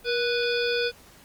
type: harmonic tone with a mistuned harmonic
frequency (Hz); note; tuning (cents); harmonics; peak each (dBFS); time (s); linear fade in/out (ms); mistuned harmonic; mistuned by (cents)
493.9; B4; 0; 1 / 3 / 5 / 7 / 9 / 10; -25 / -30 / -32 / -33 / -35 / -35; 0.04-0.92; 50; 1; -57
effects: pink hiss -52 dBFS RMS until 1.24 s + Opus 32 kbps